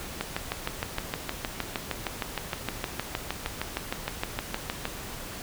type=click train; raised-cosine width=0.3 ms; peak=-12 dBFS; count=31; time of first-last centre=0.21-4.854 s; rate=6.46 Hz; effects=pink hiss -39 dBFS RMS until 5.42 s